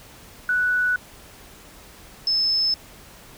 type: tone pair in turn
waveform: sine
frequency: 1480 / 5233 Hz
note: F#6 / E8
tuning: 0 / -14 cents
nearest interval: octave + minor seventh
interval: 2186 cents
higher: second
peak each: -18 dBFS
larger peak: neither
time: 0.49-0.96 / 2.27-2.74 s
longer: neither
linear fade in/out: 2 ms
effects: pink hiss -46 dBFS RMS until 3.37 s